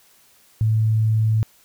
sine tone, 109.9 Hz, A2, 2 cents flat, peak -15 dBFS, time 0.61-1.43 s, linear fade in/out 0 ms, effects white hiss -55 dBFS RMS until 1.64 s

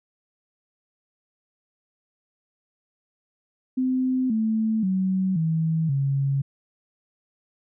sine tone with pitch steps, 257.4 / 220.2 / 188.43 / 161.22 / 137.94 Hz, C4 / A3 / F#3 / E3 / C#3, -28 / +2 / +32 / -38 / -8 cents, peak -20 dBFS, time 3.77-6.42 s, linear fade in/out 10 ms, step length 530 ms, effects none

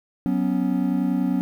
triangle chord, F# suspended fourth, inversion none, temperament equal, 185 / 246.9 / 277.2 Hz, F#3 / B3 / C#4, 0 / 0 / 0 cents, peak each -22 dBFS, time 0.26-1.41 s, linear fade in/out 0 ms, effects 9-bit

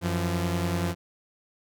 sawtooth tone pair together, 90.8 / 171.4 Hz, F#2 / F3, -32 / -32 cents, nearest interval major seventh, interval 1100 cents, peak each -24 dBFS, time 0.01-0.95 s, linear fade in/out 50 ms, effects none

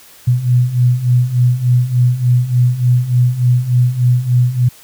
sine beating tone pair, 121.5 / 124.9 Hz, B2 / B2, -28 / +20 cents, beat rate 3.4 Hz, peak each -15 / -11 dBFS, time 0.27-4.69 s, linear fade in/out 10 ms, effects white hiss -42 dBFS RMS until 4.83 s

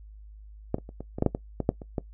clicks, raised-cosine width 2 ms, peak -11 / -24 / -29 / -23 / -19 / -9 / -7 / -15 / -14 / -7 / -26 / -14 dBFS, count 12, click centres 0.744 / 0.784 / 0.891 / 1.006 / 1.185 / 1.224 / 1.263 / 1.349 / 1.603 / 1.691 / 1.818 / 1.982 s, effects noise-tail reverb RT60 0.1 s tail -19 dB re dry + added 52 Hz sine -44 dBFS peak until 2.13 s

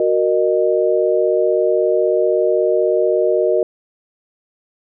sine chord, D# minor, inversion first, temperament equal with one note detuned, 370 / 466.2 / 615.1 Hz, F#4 / A#4 / D#5, 0 / 0 / -20 cents, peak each -17 dBFS, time 0-3.63 s, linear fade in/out 2 ms, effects none

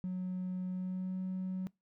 triangle tone with pitch glide, 183.6 to 186.27 Hz, F#3 to F#3, -13 to +12 cents, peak -31 dBFS, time 0.04-1.67 s, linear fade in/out 0 ms, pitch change +25 cents, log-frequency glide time 0.69-1.19 s, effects noise-tail reverb RT60 0.2 s tail -25 dB re dry + tanh soft clip ceiling -31 dBFS

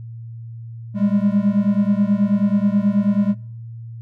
triangle beating tone pair, 199.1 / 208.4 Hz, G3 / G#3, +27 / +6 cents, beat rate 9.3 Hz, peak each -15 / -16 dBFS, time 0.94-3.35 s, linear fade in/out 50 ms, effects noise-tail reverb RT60 0.7 s tail -24 dB re dry + added 115 Hz sine -31 dBFS peak until 4.01 s

